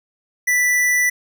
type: tone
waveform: square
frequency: 1975.5 Hz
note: B6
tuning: in tune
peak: -15 dBFS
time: 0.47-1.1 s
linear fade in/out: 10 ms
effects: none